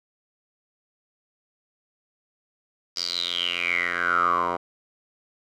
10% pulse tone with band-pass filter sweep, 87.31 Hz, F2, in tune, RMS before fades -25 dBFS, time 2.96-4.57 s, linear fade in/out 10 ms, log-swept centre 5100 to 870 Hz, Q 9.9, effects none

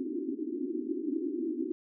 white band-pass noise, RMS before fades -34 dBFS, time 0-1.72 s, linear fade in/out 0 ms, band 250 to 370 Hz, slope 96 dB/octave, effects none

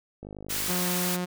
click train, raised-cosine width 2 ms, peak -27 dBFS, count 25, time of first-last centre 0.23-0.702 s, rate 50.9 Hz
white high-pass noise, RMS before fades -30 dBFS, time 0.49-1.17 s, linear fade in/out 20 ms, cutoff 830 Hz, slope 24 dB/octave
sawtooth tone, 179.4 Hz, F3, 47 cents sharp, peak -24 dBFS, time 0.68-1.26 s, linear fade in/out 20 ms
effects none

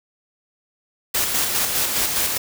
white noise with tremolo, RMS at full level -20 dBFS, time 1.14-2.38 s, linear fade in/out 10 ms, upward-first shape square, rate 4.9 Hz, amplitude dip 35%, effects none

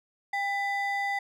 triangle ring-modulated tone, 1396.9 Hz, F6, in tune, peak -22 dBFS, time 0.33-1.19 s, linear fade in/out 5 ms, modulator 597 Hz, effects none

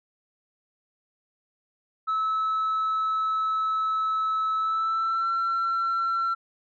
sine tone with pitch glide, 1300 to 1352.9 Hz, E6 to E6, -24 to +45 cents, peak -21 dBFS, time 2.07-6.35 s, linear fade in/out 20 ms, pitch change +69 cents, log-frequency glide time 4.56-5.32 s, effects tanh soft clip ceiling -21 dBFS

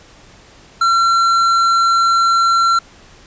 sine tone with tanh clipping, 1360 Hz, F6, 46 cents flat, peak -12 dBFS, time 0.81-2.79 s, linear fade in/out 5 ms, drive 11 dB, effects pink hiss -44 dBFS RMS until 3.26 s + resampled to 16000 Hz

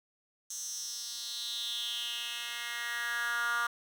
10% pulse tone with high-pass filter sweep, 236.8 Hz, A#3, 27 cents sharp, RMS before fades -36 dBFS, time 0.5-3.67 s, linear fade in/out 5 ms, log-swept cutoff 6500 to 1300 Hz, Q 4.7, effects none

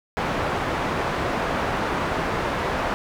white low-pass noise, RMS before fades -25 dBFS, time 0.17-2.94 s, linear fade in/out 0 ms, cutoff 1200 Hz, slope 12 dB/octave, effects none

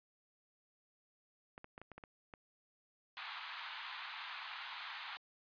clicks, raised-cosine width 0.5 ms, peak -35 dBFS, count 8, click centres 1.579 / 1.644 / 1.779 / 1.816 / 1.917 / 1.98 / 2.038 / 2.338 s
pink band-pass noise, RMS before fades -47 dBFS, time 3.17-5.17 s, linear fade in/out 0 ms, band 860 to 4200 Hz, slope 48 dB/octave
effects resampled to 11025 Hz

